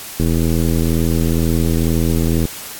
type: click train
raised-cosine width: 3 ms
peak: -5 dBFS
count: 186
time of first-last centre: 0.2-2.453 s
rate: 82.1 Hz
effects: white hiss -31 dBFS RMS until 2.79 s + AAC 64 kbps